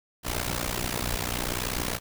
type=noise with amplitude modulation; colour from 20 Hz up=pink; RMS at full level=-26 dBFS; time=0.23-2 s; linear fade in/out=50 ms; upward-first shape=sine; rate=60.6 Hz; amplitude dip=90%; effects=none